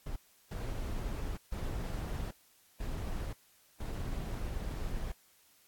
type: noise bursts at uneven times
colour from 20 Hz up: brown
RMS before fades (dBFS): -37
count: 5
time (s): 0.06-0.16 / 0.51-1.37 / 1.52-2.31 / 2.8-3.33 / 3.8-5.12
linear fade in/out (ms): 5
effects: white hiss -65 dBFS RMS until 5.67 s + AAC 64 kbps